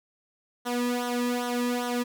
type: tone with flanger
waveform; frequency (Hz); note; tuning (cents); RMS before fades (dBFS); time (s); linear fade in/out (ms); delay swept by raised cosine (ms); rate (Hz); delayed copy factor
sawtooth; 243.9; B3; -21; -28; 0.65-2.04; 20; 0.41 to 1.41; 2.5; -0.75
effects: none